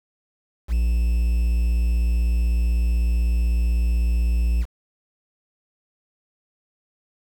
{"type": "tone with quantisation", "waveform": "triangle", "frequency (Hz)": 58, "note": "A#1", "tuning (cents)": -8, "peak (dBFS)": -15, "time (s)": [0.68, 4.66], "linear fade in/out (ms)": 50, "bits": 7, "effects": []}